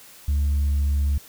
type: tone with pitch glide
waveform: sine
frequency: 71.7 to 71.25 Hz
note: D2 to C#2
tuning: -41 to +48 cents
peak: -16 dBFS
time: 0.28-1.18 s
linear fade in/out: 5 ms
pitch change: -11 cents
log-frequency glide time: 0.5-0.7 s
effects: tanh soft clip ceiling -17 dBFS + white hiss -47 dBFS RMS until 1.28 s